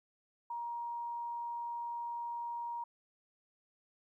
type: tone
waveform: sine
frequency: 944 Hz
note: A#5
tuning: 22 cents sharp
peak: -37 dBFS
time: 0.5-2.84 s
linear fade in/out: 5 ms
effects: 13-bit